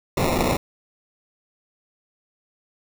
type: noise with sample-and-hold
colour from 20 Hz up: blue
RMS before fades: -21 dBFS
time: 0.17-0.57 s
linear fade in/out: 5 ms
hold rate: 1575 Hz
effects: none